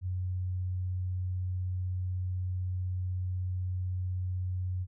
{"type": "tone", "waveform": "sine", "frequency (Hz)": 91.6, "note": "F#2", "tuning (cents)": -17, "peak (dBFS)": -30, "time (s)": [0.01, 4.87], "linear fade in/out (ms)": 50, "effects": []}